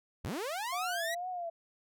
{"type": "linear sweep", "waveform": "sawtooth", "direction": "up", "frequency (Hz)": [49.99, 1975.5], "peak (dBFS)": -31, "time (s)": [0.24, 1.15], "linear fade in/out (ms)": 10}
{"type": "tone with vibrato", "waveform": "sine", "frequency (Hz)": 698.5, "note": "F5", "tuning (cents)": 0, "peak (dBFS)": -35, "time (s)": [0.72, 1.5], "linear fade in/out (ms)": 10, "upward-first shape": "triangle", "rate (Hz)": 2.2, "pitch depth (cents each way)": 110}
{"effects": []}